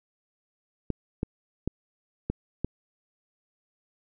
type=clicks; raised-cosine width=3 ms; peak=-14 dBFS; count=5; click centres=0.903 / 1.231 / 1.676 / 2.3 / 2.646 s; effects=none